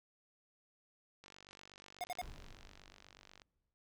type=click train; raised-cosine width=0.2 ms; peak=-38 dBFS; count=106; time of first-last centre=1.24-3.418 s; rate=48.2 Hz
type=tone bursts; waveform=square; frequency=718 Hz; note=F5; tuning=48 cents sharp; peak=-38 dBFS; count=3; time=2.01-2.215 s; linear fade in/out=0 ms; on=29 ms; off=59 ms
type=noise with exponential decay; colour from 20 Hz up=brown; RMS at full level=-48 dBFS; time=2.22-3.74 s; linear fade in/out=0 ms; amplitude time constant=330 ms
effects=none